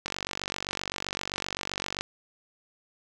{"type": "click train", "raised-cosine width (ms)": 0.2, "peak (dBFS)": -13, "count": 94, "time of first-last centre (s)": [0.06, 2.01], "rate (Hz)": 47.7, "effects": []}